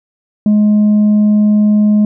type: tone with tanh clipping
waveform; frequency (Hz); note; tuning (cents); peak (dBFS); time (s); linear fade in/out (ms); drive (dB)
triangle; 210; G#3; +19; -7; 0.46-2.05; 2; 7
effects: none